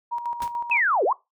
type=tone with tremolo; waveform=sine; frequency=950 Hz; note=A#5; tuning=33 cents sharp; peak=-23 dBFS; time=0.11-0.81 s; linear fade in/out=20 ms; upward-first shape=square; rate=6.8 Hz; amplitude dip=55%
type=noise with exponential decay; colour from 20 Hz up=pink; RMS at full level=-32 dBFS; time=0.42-0.53 s; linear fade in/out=0 ms; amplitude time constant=23 ms
type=linear two-way sweep; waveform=sine; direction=down then up; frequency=2637 to 349.2 to 1147 Hz; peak=-18 dBFS; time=0.71-1.13 s; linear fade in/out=5 ms; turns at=1.04 s
effects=noise-tail reverb RT60 0.2 s tail -20 dB re dry